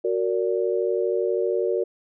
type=chord; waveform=sine; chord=Gb augmented; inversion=none; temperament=just; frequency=370 / 462.5 / 578.1 Hz; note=Gb4 / Bb4 / D5; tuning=0 / -14 / -27 cents; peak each=-24 / -24 / -28 dBFS; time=0.04-1.84 s; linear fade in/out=10 ms; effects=none